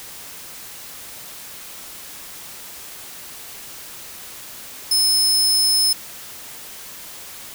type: tone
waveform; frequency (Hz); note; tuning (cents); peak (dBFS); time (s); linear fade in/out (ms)
sawtooth; 5210; E8; -21; -12; 4.91-5.93; 5
effects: white hiss -37 dBFS RMS until 7.54 s